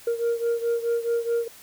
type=beating tone pair; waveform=sine; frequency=466.2 / 470.9 Hz; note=A#4 / A#4; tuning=0 / +18 cents; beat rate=4.7 Hz; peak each=-22 / -25 dBFS; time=0.07-1.48 s; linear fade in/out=5 ms; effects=tanh soft clip ceiling -19 dBFS + white hiss -48 dBFS RMS until 1.62 s